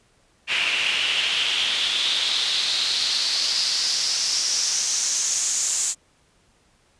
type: noise with band-pass filter sweep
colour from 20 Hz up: pink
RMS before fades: -23 dBFS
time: 0.47-5.95 s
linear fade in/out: 50 ms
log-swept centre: 2600 to 7300 Hz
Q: 4.3
effects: pink hiss -61 dBFS RMS until 6.99 s + resampled to 22050 Hz